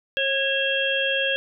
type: harmonic tone with a mistuned harmonic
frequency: 542 Hz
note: C#5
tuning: 39 cents flat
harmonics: 1 / 3 / 5 / 6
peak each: -26 / -26 / -26 / -26 dBFS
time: 0.17-1.36 s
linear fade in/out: 0 ms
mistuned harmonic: 3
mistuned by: +24 cents
effects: none